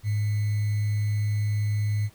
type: tone with sample-and-hold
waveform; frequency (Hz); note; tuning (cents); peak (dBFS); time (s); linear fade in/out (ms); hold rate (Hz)
sine; 104.9; G#2; +18; -22; 0.03-2.1; 50; 2100
effects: pink hiss -57 dBFS RMS until 2.14 s